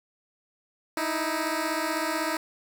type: beating tone pair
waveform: 10% pulse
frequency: 310 / 326 Hz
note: D#4 / E4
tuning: -6 / -19 cents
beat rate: 16 Hz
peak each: -21 dBFS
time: 0.97-2.37 s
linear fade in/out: 2 ms
effects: 9-bit